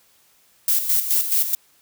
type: noise with tremolo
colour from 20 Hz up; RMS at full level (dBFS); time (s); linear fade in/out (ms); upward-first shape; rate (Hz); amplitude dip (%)
violet; -18; 0.68-1.55; 2; square; 4.7; 60
effects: white hiss -58 dBFS RMS until 1.81 s